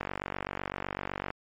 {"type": "click train", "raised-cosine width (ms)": 0.5, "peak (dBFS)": -17, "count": 63, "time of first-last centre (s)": [0.01, 1.304], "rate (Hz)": 47.9, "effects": ["MP3 48 kbps"]}